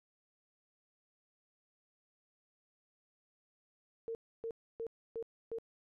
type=tone bursts; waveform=sine; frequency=456.1 Hz; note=A#4; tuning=38 cents flat; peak=-37 dBFS; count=5; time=4.08-5.585 s; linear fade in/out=0 ms; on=69 ms; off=290 ms; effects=none